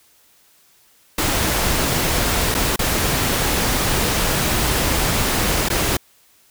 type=noise with dropouts; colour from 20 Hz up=pink; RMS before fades=-19 dBFS; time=1.18-5.97 s; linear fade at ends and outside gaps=5 ms; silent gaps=2.544-2.548 / 2.761-2.791 / 5.687-5.7 s; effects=white hiss -55 dBFS RMS until 6.5 s